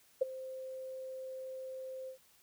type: tone with ADSR envelope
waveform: sine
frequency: 522 Hz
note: C5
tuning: 4 cents flat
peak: -23 dBFS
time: 0.21-2.18 s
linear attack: 10 ms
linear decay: 15 ms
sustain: -18 dB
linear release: 100 ms
effects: white hiss -66 dBFS RMS until 2.42 s